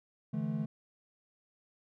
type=chord; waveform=triangle; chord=D suspended second; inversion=none; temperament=equal with one note detuned; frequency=146.83 / 164.81 / 216.8 Hz; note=D3 / E3 / A3; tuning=0 / 0 / -25 cents; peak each=-35 / -35 / -33 dBFS; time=0.33-0.66 s; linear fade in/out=10 ms; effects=none